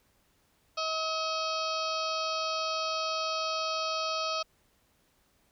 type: harmonic tone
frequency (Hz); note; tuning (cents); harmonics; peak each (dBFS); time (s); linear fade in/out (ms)
638; D#5; +43; 1 / 2 / 4 / 5 / 6 / 7 / 8 / 9; -35 / -33 / -39 / -41 / -44 / -38 / -40 / -45; 0.77-4.43; 10
effects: pink hiss -69 dBFS RMS until 5.51 s